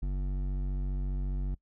sine tone with hard clipping, 47.39 Hz, F#1, 42 cents sharp, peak -31 dBFS, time 0.02-1.55 s, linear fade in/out 10 ms, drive 11 dB, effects noise-tail reverb RT60 0.1 s tail -22 dB re dry

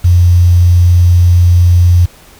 sine tone with quantisation, 87.9 Hz, F2, 12 cents sharp, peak -3 dBFS, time 0.04-2.06 s, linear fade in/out 10 ms, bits 5, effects pink hiss -40 dBFS RMS until 2.39 s

